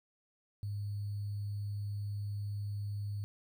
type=tone with sample-and-hold; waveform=sine; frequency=102.2 Hz; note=G#2; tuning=27 cents flat; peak=-35 dBFS; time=0.63-3.24 s; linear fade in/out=0 ms; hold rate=4410 Hz; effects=none